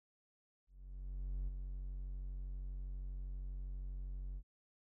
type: tone with ADSR envelope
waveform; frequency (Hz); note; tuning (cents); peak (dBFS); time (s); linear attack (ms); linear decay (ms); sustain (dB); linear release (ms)
triangle; 46.25; F#1; 0; -34; 0.67-4.43; 810; 9; -5; 63
effects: none